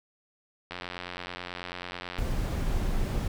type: click train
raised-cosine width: 0.3 ms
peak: -20 dBFS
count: 133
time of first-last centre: 0.71-2.19 s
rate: 89.2 Hz
type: noise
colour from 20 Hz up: brown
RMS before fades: -28 dBFS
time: 2.18-3.28 s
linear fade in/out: 5 ms
effects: none